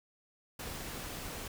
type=noise; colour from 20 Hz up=pink; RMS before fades=-42 dBFS; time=0.59-1.48 s; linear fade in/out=5 ms; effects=none